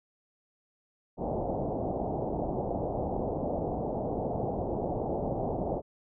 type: low-pass noise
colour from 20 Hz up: white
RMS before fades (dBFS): -32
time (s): 1.17-5.82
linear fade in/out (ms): 50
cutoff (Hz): 780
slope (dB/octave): 48
effects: none